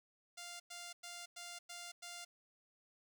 5% pulse tone bursts, 698.5 Hz, F5, in tune, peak -36 dBFS, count 6, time 0.37-2.25 s, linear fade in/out 10 ms, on 230 ms, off 100 ms, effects none

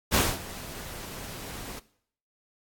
pink noise with ADSR envelope, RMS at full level -21 dBFS, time 0.11-1.8 s, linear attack 37 ms, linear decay 230 ms, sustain -19 dB, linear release 17 ms, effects noise-tail reverb RT60 0.6 s tail -18 dB re dry + AAC 64 kbps

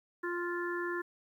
harmonic tone, 349.2 Hz, F4, in tune, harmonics 1 / 3 / 4 / 5, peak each -35 / -41 / -42 / -39 dBFS, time 0.23-1.02 s, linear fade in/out 10 ms, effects 11-bit

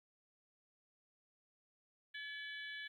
harmonic tone with a mistuned harmonic, 571 Hz, D5, 49 cents flat, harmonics 3 / 4 / 5 / 6 / 7, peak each -46 / -53 / -54 / -53 / -58 dBFS, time 2.14-2.88 s, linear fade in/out 10 ms, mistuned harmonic 5, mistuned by +86 cents, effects 13-bit

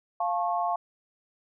sine chord, F augmented, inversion none, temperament just, 698.5 / 873.1 / 1091.3 Hz, F5 / A5 / C#6, 0 / -14 / -27 cents, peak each -27 / -31 / -31 dBFS, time 0.2-0.76 s, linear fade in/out 5 ms, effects none

